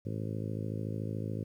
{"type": "harmonic tone", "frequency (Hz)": 53.7, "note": "A1", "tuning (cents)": -41, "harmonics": [2, 3, 4, 5, 6, 7, 8, 9, 10], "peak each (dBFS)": [-36, -40, -42, -44, -46, -47, -48, -49, -50], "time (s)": [0.05, 1.44], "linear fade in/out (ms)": 10, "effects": ["11-bit"]}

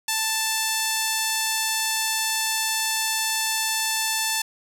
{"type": "tone", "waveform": "5% pulse", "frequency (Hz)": 882, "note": "A5", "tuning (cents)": 4, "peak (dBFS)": -10, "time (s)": [0.08, 4.42], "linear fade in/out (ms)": 5, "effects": []}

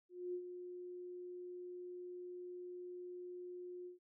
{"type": "tone with ADSR envelope", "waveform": "sine", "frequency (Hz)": 358, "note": "F4", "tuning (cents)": 43, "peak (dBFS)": -38, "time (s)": [0.09, 3.99], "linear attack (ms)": 250, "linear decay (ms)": 73, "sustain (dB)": -8, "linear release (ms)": 130, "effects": []}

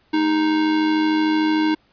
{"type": "tone with amplitude modulation", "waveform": "square", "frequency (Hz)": 311.1, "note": "D#4", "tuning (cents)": 0, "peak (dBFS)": -15, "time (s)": [0.13, 1.75], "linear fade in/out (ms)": 10, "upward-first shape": "sine", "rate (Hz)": 93.3, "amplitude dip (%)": 40, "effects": ["pink hiss -60 dBFS RMS until 1.92 s", "resampled to 11025 Hz"]}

